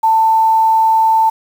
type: tone with quantisation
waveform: sine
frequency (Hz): 890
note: A5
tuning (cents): +20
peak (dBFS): -8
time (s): 0.03-1.3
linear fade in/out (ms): 10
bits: 6
effects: none